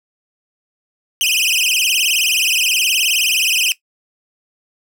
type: tone with vibrato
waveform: sawtooth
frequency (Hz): 2792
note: F7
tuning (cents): -1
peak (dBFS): -10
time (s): 1.21-3.72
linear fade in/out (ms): 0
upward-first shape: sine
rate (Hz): 19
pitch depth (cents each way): 220
effects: noise-tail reverb RT60 0.1 s tail -17 dB re dry